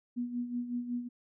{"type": "tone with tremolo", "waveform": "sine", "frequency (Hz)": 242.8, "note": "B3", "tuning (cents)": -29, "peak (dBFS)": -30, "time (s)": [0.16, 1.09], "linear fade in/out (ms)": 20, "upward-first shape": "sine", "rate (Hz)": 5.4, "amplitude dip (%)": 65, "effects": []}